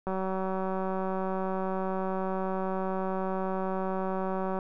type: click train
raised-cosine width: 1 ms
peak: -19 dBFS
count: 855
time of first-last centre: 0.07-4.589 s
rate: 189 Hz
effects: none